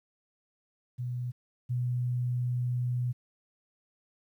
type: tone pair in turn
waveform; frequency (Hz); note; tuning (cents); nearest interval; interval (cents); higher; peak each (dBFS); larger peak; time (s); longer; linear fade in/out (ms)
sine; 123.47 / 123.47; B2 / B2; 0 / 0; unison; 0; neither; -31 / -27; second; 0.98-1.32 / 1.69-3.13; second; 20
effects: 11-bit